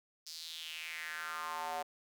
square tone with high-pass filter sweep, 81.2 Hz, E2, 26 cents flat, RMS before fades -42 dBFS, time 0.26-1.83 s, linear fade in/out 10 ms, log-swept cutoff 5100 to 680 Hz, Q 4.1, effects none

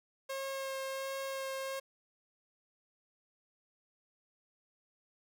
sawtooth tone with vibrato, 538 Hz, C5, 48 cents sharp, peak -33 dBFS, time 0.29-1.8 s, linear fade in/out 10 ms, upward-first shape sine, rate 1.4 Hz, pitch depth 11 cents each way, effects none

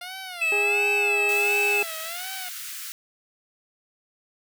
10% pulse tone with vibrato, 698.5 Hz, F5, in tune, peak -26 dBFS, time 0.01-2.49 s, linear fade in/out 5 ms, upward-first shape sine, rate 1.4 Hz, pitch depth 160 cents each way
triangle tone, 2615 Hz, E7, 15 cents flat, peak -19 dBFS, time 0.41-1.83 s, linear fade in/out 10 ms
harmonic tone, 410 Hz, G#4, 22 cents flat, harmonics 1 / 2 / 3 / 4 / 5 / 6, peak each -27 / -32 / -47 / -43 / -47 / -43 dBFS, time 0.52-1.83 s, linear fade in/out 2 ms
white high-pass noise, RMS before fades -36 dBFS, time 1.29-2.92 s, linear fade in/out 0 ms, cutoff 1300 Hz, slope 48 dB/octave
effects none

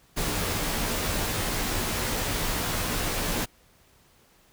pink noise with comb filter, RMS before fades -28 dBFS, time 0.16-3.46 s, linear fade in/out 20 ms, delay 15 ms, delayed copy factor -0.6, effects pink hiss -60 dBFS RMS until 4.52 s

